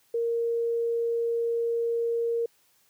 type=tone; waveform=sine; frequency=465.5 Hz; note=A#4; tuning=2 cents flat; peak=-24 dBFS; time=0.14-2.46 s; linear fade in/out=5 ms; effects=white hiss -65 dBFS RMS until 2.89 s + high-pass 80 Hz 12 dB/octave